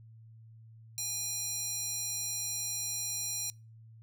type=tone with high-pass filter; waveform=square; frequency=817 Hz; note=G#5; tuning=29 cents flat; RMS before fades=-36 dBFS; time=0.98-3.5 s; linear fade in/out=0 ms; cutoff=5800 Hz; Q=1.8; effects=noise-tail reverb RT60 0.3 s tail -25 dB re dry + added 112 Hz sine -51 dBFS peak until 4.02 s